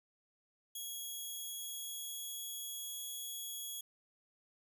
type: tone with pitch glide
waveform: 5% pulse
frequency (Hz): 3322 to 3343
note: G#7 to G#7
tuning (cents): 0 to +11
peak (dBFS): -34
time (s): 0.75-3.81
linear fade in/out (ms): 5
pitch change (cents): +11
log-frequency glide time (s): 1.01-2.43
effects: none